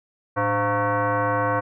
sine tone with frequency modulation, 295.3 Hz, D4, 10 cents sharp, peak -19 dBFS, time 0.36-1.61 s, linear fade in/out 20 ms, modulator 406 Hz, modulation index 3, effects none

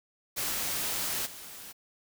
white noise with level steps, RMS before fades -32 / -45 dBFS, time 0.36-1.73 s, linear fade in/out 20 ms, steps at 1.25 s, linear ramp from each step 20 ms, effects none

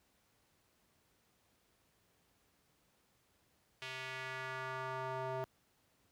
square tone with band-pass filter sweep, 130.6 Hz, C3, 3 cents flat, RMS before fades -42 dBFS, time 3.82-5.44 s, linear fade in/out 0 ms, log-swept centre 2800 to 700 Hz, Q 1.6, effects pink hiss -74 dBFS RMS until 6.11 s + high-pass 60 Hz 12 dB/octave

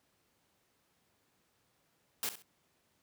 white noise with echo, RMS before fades -35 dBFS, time 2.23-2.29 s, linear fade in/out 0 ms, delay 66 ms, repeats 2, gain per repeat -12 dB, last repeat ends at 2.422 s, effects pink hiss -74 dBFS RMS until 3.02 s + high-pass 100 Hz 12 dB/octave

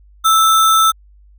sine tone with sample-and-hold, 1318.5 Hz, E6, in tune, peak -8 dBFS, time 0.24-0.92 s, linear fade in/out 20 ms, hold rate 4900 Hz, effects added 50 Hz sine -43 dBFS peak until 1.38 s

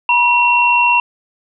sine tone pair together, 965 / 2729 Hz, B5 / F7, -40 / -41 cents, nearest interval octave + tritone, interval 1799 cents, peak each -12 dBFS, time 0.09-1 s, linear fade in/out 2 ms, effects none

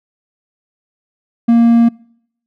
triangle tone, 233.1 Hz, A#3, in tune, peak -4 dBFS, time 1.48-1.89 s, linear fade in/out 10 ms, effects noise-tail reverb RT60 0.7 s tail -26 dB re dry

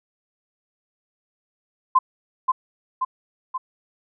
sine tone with echo, 1035 Hz, C6, 19 cents flat, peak -11 dBFS, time 1.95-1.99 s, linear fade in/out 10 ms, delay 530 ms, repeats 3, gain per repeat -4 dB, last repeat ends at 3.58 s, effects none

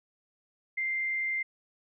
sine tone with frequency modulation, 2093 Hz, C7, in tune, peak -28 dBFS, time 0.77-1.43 s, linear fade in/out 10 ms, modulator 69.7 Hz, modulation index 0.26, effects none

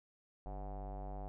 square tone with low-pass filter, 49 Hz, G1, in tune, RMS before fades -44 dBFS, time 0.46-1.28 s, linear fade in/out 0 ms, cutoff 750 Hz, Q 5.7, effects none

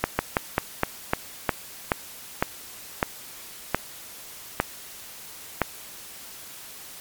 slowing click train, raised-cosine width 0.5 ms, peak -4 dBFS, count 13, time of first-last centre 0.04-5.617 s, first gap 150 ms, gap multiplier 1.19, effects white hiss -42 dBFS RMS until 7 s + MP3 96 kbps

